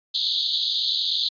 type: band-pass noise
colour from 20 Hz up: pink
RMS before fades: -24 dBFS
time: 0.14-1.29 s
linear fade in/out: 10 ms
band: 3400 to 4500 Hz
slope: 96 dB/octave
effects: resampled to 11025 Hz